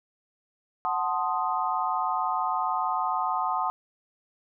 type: chord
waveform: sine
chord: F# diminished seventh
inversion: none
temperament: equal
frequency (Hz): 740 / 880 / 1046.5 / 1244.5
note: F#5 / A5 / C6 / Eb6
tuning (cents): 0 / 0 / 0 / 0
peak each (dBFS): -30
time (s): 0.85-3.7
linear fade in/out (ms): 0
effects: none